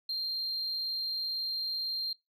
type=tone with amplitude modulation; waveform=sine; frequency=4186 Hz; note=C8; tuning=in tune; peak=-27 dBFS; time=0.09-2.13 s; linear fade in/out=5 ms; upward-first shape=sine; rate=160 Hz; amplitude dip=45%; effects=noise-tail reverb RT60 0.2 s tail -23 dB re dry + tanh soft clip ceiling -29 dBFS